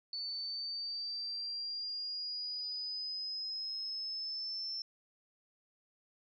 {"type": "linear sweep", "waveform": "sine", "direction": "up", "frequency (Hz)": [4480, 5350], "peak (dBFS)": -37, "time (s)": [0.13, 4.82], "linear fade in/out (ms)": 2, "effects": []}